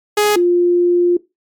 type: tone pair in turn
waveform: sawtooth / sine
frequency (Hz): 417.5 / 351.1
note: G#4 / F4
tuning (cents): +9 / +9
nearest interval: minor third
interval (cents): 300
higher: first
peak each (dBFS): -7 / -9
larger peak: first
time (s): 0.17-0.36 / 0.36-1.17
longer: second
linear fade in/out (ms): 5
effects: noise-tail reverb RT60 0.2 s tail -18 dB re dry + MP3 96 kbps